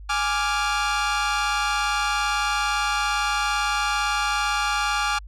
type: chord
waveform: sawtooth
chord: D diminished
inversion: second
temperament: equal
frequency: 830.6 / 1174.7 / 1396.9 Hz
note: Ab5 / D6 / F6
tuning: 0 / 0 / 0 cents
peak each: -22 dBFS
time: 0.09-5.19 s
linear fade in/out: 10 ms
effects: added 50 Hz sine -37 dBFS peak until 5.27 s + low-pass 7000 Hz 12 dB/octave